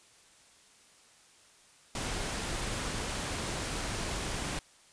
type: noise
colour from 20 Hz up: pink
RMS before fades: -35 dBFS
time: 1.95-4.59 s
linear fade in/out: 2 ms
effects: white hiss -60 dBFS RMS until 4.92 s + resampled to 22050 Hz